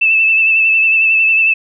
sine tone with vibrato, 2637 Hz, E7, in tune, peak -8 dBFS, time 0.01-1.54 s, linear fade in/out 10 ms, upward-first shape sine, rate 11 Hz, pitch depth 28 cents each way, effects none

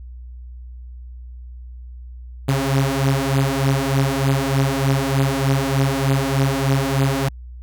sawtooth beating tone pair, 134.2 / 137.5 Hz, C3 / C#3, +44 / -14 cents, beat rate 3.3 Hz, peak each -16 / -15 dBFS, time 2.48-7.29 s, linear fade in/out 10 ms, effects added 61 Hz sine -33 dBFS peak until 7.62 s

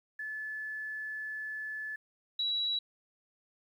sine tone pair in turn, 1730 / 3904 Hz, A6 / B7, -30 / -21 cents, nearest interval octave + major second, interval 1409 cents, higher second, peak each -36 / -29 dBFS, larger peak second, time 0.19-1.96 / 2.39-2.79 s, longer first, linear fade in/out 5 ms, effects 11-bit

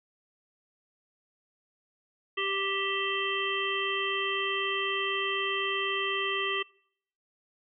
harmonic tone with a mistuned harmonic, 392 Hz, G4, in tune, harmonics 1 / 3 / 5 / 7 / 8, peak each -34 / -34 / -34 / -34 / -34 dBFS, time 2.37-6.63 s, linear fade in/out 10 ms, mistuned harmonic 7, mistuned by -45 cents, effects noise-tail reverb RT60 0.7 s tail -26 dB re dry

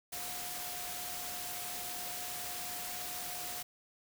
sine tone in noise, 717 Hz, F5, 45 cents sharp, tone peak -48 dBFS, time 0.12-3.63 s, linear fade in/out 10 ms, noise white, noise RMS -41 dBFS, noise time 0.12-3.63 s, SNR -10 dB, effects none

